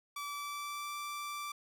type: tone with pitch glide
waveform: sawtooth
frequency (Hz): 1154 to 1170.8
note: D6 to D6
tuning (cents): -31 to -6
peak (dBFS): -35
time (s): 0.16-1.52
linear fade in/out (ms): 5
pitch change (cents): +25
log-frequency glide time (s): 0.26-0.94
effects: none